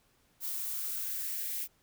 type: noise with high-pass filter sweep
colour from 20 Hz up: violet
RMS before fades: -36 dBFS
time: 0.4-1.68 s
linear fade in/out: 50 ms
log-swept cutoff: 980 to 2100 Hz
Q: 2.9
effects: pink hiss -69 dBFS RMS until 1.82 s